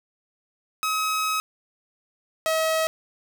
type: tone pair in turn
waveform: sawtooth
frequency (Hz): 1275 / 640.1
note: D#6 / D#5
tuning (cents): +42 / +49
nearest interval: octave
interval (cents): 1193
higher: first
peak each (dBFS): -19 / -17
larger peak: second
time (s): 0.83-1.4 / 2.46-2.87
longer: first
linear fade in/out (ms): 0
effects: none